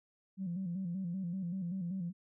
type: tone with vibrato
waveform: sine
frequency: 181.4 Hz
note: F#3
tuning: 34 cents flat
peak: -34 dBFS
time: 0.37-2.13 s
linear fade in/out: 50 ms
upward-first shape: square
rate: 5.2 Hz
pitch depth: 92 cents each way
effects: tanh soft clip ceiling -30 dBFS